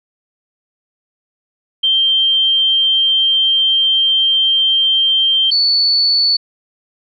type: tone pair in turn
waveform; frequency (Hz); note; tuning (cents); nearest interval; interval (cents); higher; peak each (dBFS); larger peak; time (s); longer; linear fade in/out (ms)
sine; 3152 / 4458; G7 / C#8; +9 / +9; tritone; 600; second; -10; neither; 1.83-5.51 / 5.51-6.37; first; 10
effects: none